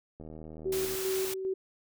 click train, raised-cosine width 2 ms, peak -32 dBFS, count 60, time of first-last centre 0.2-0.95 s, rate 78.7 Hz
sine tone with tremolo, 380 Hz, F#4, 46 cents sharp, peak -28 dBFS, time 0.65-1.54 s, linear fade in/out 10 ms, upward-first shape square, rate 2.5 Hz, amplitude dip 45%
white noise, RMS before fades -37 dBFS, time 0.72-1.34 s, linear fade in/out 5 ms
effects none

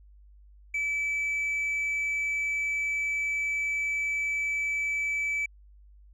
sine tone with tanh clipping, 2305 Hz, D7, 33 cents flat, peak -27 dBFS, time 0.74-5.46 s, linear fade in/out 5 ms, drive 2 dB, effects added 50 Hz sine -51 dBFS peak until 6.13 s

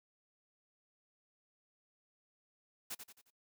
white noise with echo, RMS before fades -42 dBFS, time 2.9-2.95 s, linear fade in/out 10 ms, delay 89 ms, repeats 4, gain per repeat -7 dB, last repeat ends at 3.306 s, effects noise-tail reverb RT60 0.1 s tail -24 dB re dry

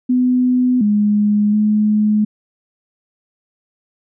sine tone with pitch steps, 250.9 / 208 / 211.8 Hz, B3 / G#3 / G#3, +28 / +3 / +34 cents, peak -11 dBFS, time 0.09-2.25 s, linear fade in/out 10 ms, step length 720 ms, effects none

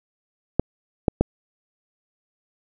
clicks, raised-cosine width 2 ms, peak -3 dBFS, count 3, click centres 0.596 / 1.082 / 1.21 s, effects none

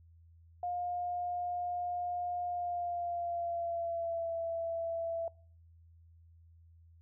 sine tone with pitch glide, 710 to 666.3 Hz, F5 to E5, +28 to +18 cents, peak -33 dBFS, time 0.63-5.28 s, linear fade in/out 2 ms, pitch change -110 cents, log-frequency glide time 2.45-4.33 s, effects noise-tail reverb RT60 0.5 s tail -24 dB re dry + added 83 Hz sine -57 dBFS peak until 7.01 s

